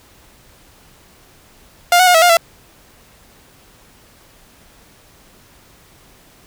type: tone with pitch steps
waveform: sawtooth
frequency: 703 / 736 / 716 / 650 / 707 / 671 Hz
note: F5 / F#5 / F5 / E5 / F5 / E5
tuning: +11 / -9 / +43 / -24 / +21 / +31 cents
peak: -4 dBFS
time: 1.92-2.37 s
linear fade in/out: 2 ms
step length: 75 ms
effects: pink hiss -48 dBFS RMS until 6.46 s